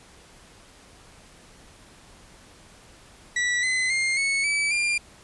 40% pulse tone with pitch steps, 1951 / 2033 / 2118 / 2206 / 2299 / 2395 Hz, B6 / B6 / C7 / C#7 / D7 / D7, -22 / +50 / +21 / -9 / -37 / +33 cents, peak -21 dBFS, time 3.36-4.98 s, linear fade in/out 5 ms, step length 270 ms, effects pink hiss -51 dBFS RMS until 5.23 s + resampled to 24000 Hz

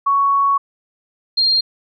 sine tone pair in turn, 1114 / 4206 Hz, C#6 / C8, +8 / +8 cents, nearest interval octave + major seventh, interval 2300 cents, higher second, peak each -12 dBFS, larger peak neither, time 0.06-0.58 / 1.37-1.61 s, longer first, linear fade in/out 10 ms, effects none

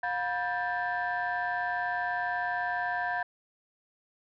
sine tone cluster, 713 / 973 / 1578 / 1762 Hz, F5 / B5 / G6 / A6, +36 / -26 / +11 / +2 cents, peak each -31 / -35 / -33 / -34 dBFS, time 0.03-3.23 s, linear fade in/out 5 ms, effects tanh soft clip ceiling -22 dBFS

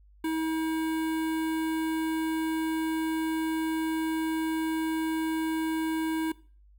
square tone with notch filter, 320 Hz, D#4, 49 cents sharp, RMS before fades -29 dBFS, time 0.24-6.32 s, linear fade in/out 5 ms, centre 5700 Hz, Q 0.97, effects noise-tail reverb RT60 0.4 s tail -19 dB re dry + added 50 Hz sine -54 dBFS peak until 6.78 s

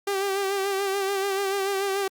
sawtooth tone with vibrato, 392.8 Hz, G4, 4 cents sharp, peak -20 dBFS, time 0.07-2.08 s, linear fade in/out 5 ms, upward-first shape sine, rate 6.9 Hz, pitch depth 43 cents each way, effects Opus 48 kbps

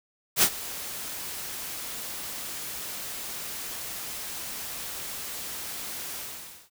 white noise with ADSR envelope, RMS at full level -18 dBFS, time 0.36-6.7 s, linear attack 67 ms, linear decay 63 ms, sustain -18 dB, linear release 540 ms, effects none

